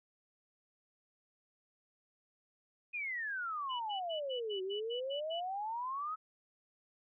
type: exponential two-way sweep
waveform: sine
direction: down then up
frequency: 2515 to 370 to 1299 Hz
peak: -36 dBFS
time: 2.93-6.16 s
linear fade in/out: 20 ms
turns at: 4.62 s
type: tone bursts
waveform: sine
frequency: 2960 Hz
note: F#7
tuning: in tune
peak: -40 dBFS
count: 9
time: 3.69-5.408 s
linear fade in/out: 20 ms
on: 110 ms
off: 91 ms
effects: none